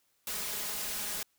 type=noise with comb filter; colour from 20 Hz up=white; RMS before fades=-36 dBFS; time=0.27-1.23 s; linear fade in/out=2 ms; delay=4.8 ms; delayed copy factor=+0.75; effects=white hiss -73 dBFS RMS until 1.38 s